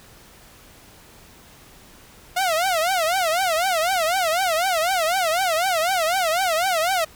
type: tone with vibrato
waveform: sawtooth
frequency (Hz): 698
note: F5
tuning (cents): -1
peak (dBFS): -15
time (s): 2.36-7.05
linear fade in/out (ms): 10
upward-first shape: triangle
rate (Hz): 4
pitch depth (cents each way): 220
effects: pink hiss -48 dBFS RMS until 7.15 s